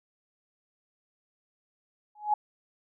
sine tone with exponential growth, 840 Hz, G#5, 19 cents sharp, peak -18 dBFS, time 2.15-2.34 s, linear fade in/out 5 ms, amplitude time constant 41 ms, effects none

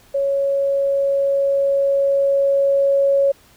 sine tone with level ramp, 554.4 Hz, C#5, in tune, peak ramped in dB -16 to -12 dBFS, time 0.14-3.32 s, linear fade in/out 10 ms, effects pink hiss -51 dBFS RMS until 3.56 s

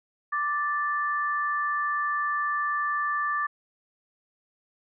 sine tone pair together, 1174.7 / 1760.1 Hz, D6 / A6, 0 / 0 cents, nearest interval perfect fifth, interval 700 cents, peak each -26 / -29 dBFS, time 0.32-3.47 s, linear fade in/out 10 ms, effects none

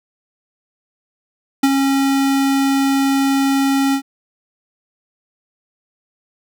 square tone with ADSR envelope, 273.2 Hz, C#4, 25 cents flat, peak -9 dBFS, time 1.63-4.02 s, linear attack 7 ms, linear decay 41 ms, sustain -5 dB, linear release 81 ms, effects none

